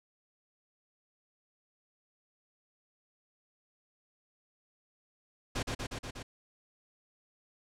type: noise with echo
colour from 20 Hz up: pink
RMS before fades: -33 dBFS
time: 5.55-5.63 s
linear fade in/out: 10 ms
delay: 120 ms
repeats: 5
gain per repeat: -2 dB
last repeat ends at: 6.23 s
effects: low-pass 7000 Hz 12 dB/octave